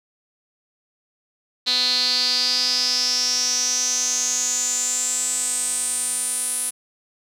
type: tone with band-pass filter sweep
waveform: sawtooth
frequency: 250 Hz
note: B3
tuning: 21 cents sharp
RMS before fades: -22 dBFS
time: 1.66-6.71 s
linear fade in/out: 20 ms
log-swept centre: 4100 to 10000 Hz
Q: 9.2
effects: none